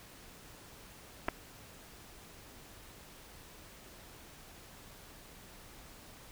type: clicks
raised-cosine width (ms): 0.5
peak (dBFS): -17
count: 2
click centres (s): 1.284 / 1.287
effects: pink hiss -54 dBFS RMS until 6.31 s